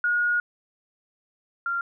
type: tone pair in turn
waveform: sine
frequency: 1441 / 1387 Hz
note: F#6 / F6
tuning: -46 / -12 cents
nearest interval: minor second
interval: 66 cents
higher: first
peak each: -20 / -24 dBFS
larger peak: first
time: 0.04-0.4 / 1.66-1.81 s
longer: first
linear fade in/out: 2 ms
effects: none